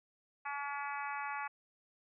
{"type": "harmonic tone", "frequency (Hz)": 284.4, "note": "C#4", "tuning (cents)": 45, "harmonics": [3, 4, 5, 6, 7, 8, 9], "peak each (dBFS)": [-41, -43, -45, -47, -48, -49, -50], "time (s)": [0.45, 1.48], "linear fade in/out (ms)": 10, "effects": []}